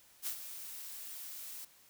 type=noise with ADSR envelope; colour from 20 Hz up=blue; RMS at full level=-36 dBFS; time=0.22-1.65 s; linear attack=49 ms; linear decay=86 ms; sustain=-10 dB; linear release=6 ms; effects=white hiss -63 dBFS RMS until 1.89 s